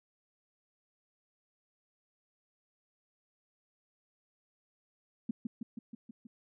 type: tone with echo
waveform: sine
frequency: 230 Hz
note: A#3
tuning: 23 cents flat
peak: -29 dBFS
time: 5.29-5.31 s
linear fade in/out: 5 ms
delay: 160 ms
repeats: 6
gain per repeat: -3 dB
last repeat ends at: 6.27 s
effects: none